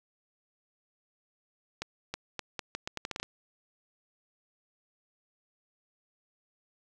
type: accelerating click train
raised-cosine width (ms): 0.2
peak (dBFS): -17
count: 12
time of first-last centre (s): 1.82-3.23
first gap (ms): 320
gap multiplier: 0.79
effects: 9-bit